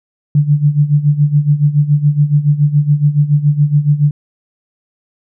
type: tone with tremolo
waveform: sine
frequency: 146.83 Hz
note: D3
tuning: in tune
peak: -5 dBFS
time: 0.35-4.11 s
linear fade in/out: 2 ms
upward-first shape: sine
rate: 7.1 Hz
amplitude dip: 80%
effects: none